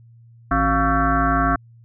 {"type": "tone with frequency modulation", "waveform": "sine", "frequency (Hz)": 698.5, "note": "F5", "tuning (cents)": 0, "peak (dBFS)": -15, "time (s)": [0.51, 1.56], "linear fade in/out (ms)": 5, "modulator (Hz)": 214, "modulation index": 3.8, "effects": ["added 116 Hz sine -45 dBFS peak until 1.84 s"]}